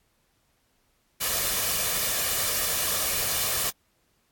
white noise with comb filter, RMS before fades -26 dBFS, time 1.2-3.71 s, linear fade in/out 20 ms, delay 1.7 ms, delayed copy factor +0.5, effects pink hiss -69 dBFS RMS until 4.31 s + AAC 64 kbps

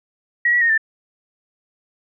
sine tone with pitch steps, 1912 / 1936 / 1853 / 1777 Hz, A#6 / B6 / A#6 / A6, +43 / -35 / -11 / +17 cents, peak -13 dBFS, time 0.45-0.778 s, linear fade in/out 5 ms, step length 82 ms, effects none

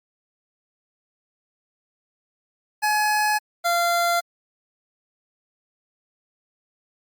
25% pulse tone pair in turn, 846 / 690.1 Hz, G#5 / F5, +32 / -21 cents, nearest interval major third, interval 353 cents, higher first, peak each -15 dBFS, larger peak neither, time 2.82-3.39 / 3.64-4.21 s, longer neither, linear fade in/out 20 ms, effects Opus 48 kbps

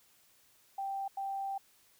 sine tone bursts at uneven times, 784 Hz, G5, in tune, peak -34 dBFS, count 2, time 0.78-1.08 / 1.17-1.58 s, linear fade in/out 5 ms, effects white hiss -66 dBFS RMS until 1.99 s

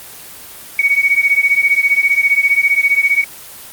sine beating tone pair, 2234 / 2249 Hz, C#7 / C#7, +13 / +24 cents, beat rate 15 Hz, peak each -12 / -13 dBFS, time 0.79-3.24 s, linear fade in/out 2 ms, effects white hiss -34 dBFS RMS until 3.72 s + Opus 24 kbps

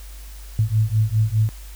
sine beating tone pair, 106.7 / 111.6 Hz, G#2 / A2, +47 / +25 cents, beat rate 4.9 Hz, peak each -19 dBFS, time 0.59-1.49 s, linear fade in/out 0 ms, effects added 50 Hz sine -35 dBFS peak until 1.75 s + white hiss -46 dBFS RMS until 1.75 s

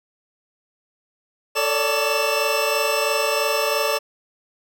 25% pulse tone cluster, 443.7 / 568 / 591 / 2662 Hz, A4 / C#5 / D5 / E7, +14 / +42 / +11 / +16 cents, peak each -21 dBFS, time 1.55-3.99 s, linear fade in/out 20 ms, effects none

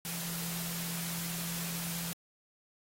sine tone in noise, 170.1 Hz, F3, 45 cents flat, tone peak -41 dBFS, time 0.05-2.13 s, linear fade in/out 0 ms, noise white, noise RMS -39 dBFS, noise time 0.05-2.13 s, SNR -5 dB, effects AAC 48 kbps

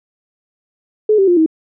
sine tone with pitch steps, 427.9 / 387.9 / 351.6 / 318.7 Hz, A4 / G4 / F4 / D#4, -48 / -18 / +12 / +42 cents, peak -8 dBFS, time 1.09-1.462 s, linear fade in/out 5 ms, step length 93 ms, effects none

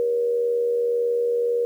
sine tone with amplitude modulation, 476.1 Hz, A#4, 37 cents sharp, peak -17 dBFS, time 0-1.65 s, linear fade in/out 0 ms, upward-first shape sine, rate 81.8 Hz, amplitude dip 45%, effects 9-bit

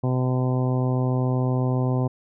harmonic tone, 127.6 Hz, C3, 43 cents flat, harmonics 1 / 2 / 3 / 4 / 5 / 6 / 7 / 8, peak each -21 / -27 / -31 / -33 / -35 / -37 / -38 / -39 dBFS, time 0.03-2.08 s, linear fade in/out 10 ms, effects none

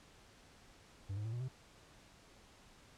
triangle tone with pitch steps, 98 / 105.03 / 112.57 / 120.65 / 129.31 Hz, G2 / G#2 / A2 / B2 / C3, 0 / +20 / +40 / -40 / -20 cents, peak -36 dBFS, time 1.09-1.485 s, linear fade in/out 10 ms, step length 79 ms, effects pink hiss -62 dBFS RMS until 2.97 s + low-pass 8000 Hz 12 dB/octave

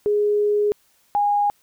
sine tone pair in turn, 415.3 / 820.1 Hz, G#4 / G#5, 0 / -22 cents, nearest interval octave, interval 1178 cents, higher second, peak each -16 dBFS, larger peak neither, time 0.06-0.72 / 1.15-1.5 s, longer first, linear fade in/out 0 ms, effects white hiss -61 dBFS RMS until 1.62 s

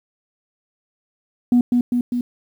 sine tone with echo, 243.7 Hz, B3, 23 cents flat, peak -9 dBFS, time 1.52-1.61 s, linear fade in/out 2 ms, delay 200 ms, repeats 3, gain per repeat -3 dB, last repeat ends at 2.21 s, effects tanh soft clip ceiling -8 dBFS + 8-bit

